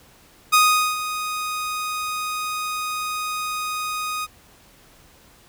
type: tone with ADSR envelope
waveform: sawtooth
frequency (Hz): 1244.5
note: D#6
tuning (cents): 0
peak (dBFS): -8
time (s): 0.52-4.27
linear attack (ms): 19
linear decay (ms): 420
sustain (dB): -13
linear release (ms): 33
effects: pink hiss -52 dBFS RMS until 5.48 s